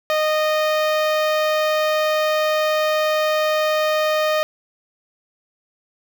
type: tone with notch filter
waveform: sawtooth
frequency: 617 Hz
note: D#5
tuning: 15 cents flat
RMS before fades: -19 dBFS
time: 0.1-4.43 s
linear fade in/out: 0 ms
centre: 8900 Hz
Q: 0.63
effects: none